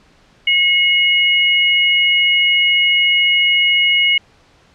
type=tone pair together; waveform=sine; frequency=2174 / 2894 Hz; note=C#7 / F#7; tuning=-34 / -39 cents; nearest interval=perfect fourth; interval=495 cents; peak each=-13 dBFS; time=0.47-4.18 s; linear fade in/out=5 ms; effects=pink hiss -51 dBFS RMS until 4.74 s + low-pass 5000 Hz 12 dB/octave